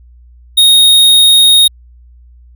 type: tone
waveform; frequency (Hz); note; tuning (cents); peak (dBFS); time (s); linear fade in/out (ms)
square; 3729; A#7; 0; -4; 0.57-1.68; 10
effects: added 60 Hz sine -37 dBFS peak until 2.55 s